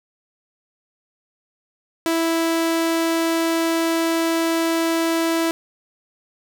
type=tone; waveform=sawtooth; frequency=329.6 Hz; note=E4; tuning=in tune; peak=-14 dBFS; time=2.06-5.51 s; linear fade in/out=0 ms; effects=none